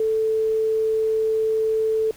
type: tone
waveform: sine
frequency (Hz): 440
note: A4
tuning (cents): 0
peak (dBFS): -18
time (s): 0-2.11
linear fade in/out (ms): 2
effects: pink hiss -48 dBFS RMS until 2.16 s